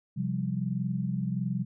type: chord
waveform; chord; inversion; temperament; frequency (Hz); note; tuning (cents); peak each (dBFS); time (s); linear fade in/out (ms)
sine; C suspended fourth; none; equal; 130.81 / 174.61 / 196; C3 / F3 / G3; 0 / 0 / 0; -32; 0.16-1.65; 20
effects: none